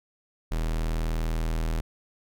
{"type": "tone", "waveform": "45% pulse", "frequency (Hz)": 40.28, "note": "E1", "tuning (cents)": -39, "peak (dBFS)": -25, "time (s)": [0.51, 1.81], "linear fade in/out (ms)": 10, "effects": []}